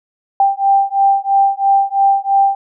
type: beating tone pair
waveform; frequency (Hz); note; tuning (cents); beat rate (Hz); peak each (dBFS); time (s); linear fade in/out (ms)
sine; 787 / 790; G5 / G5; +7 / +13; 3; -13; 0.4-2.55; 2
effects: none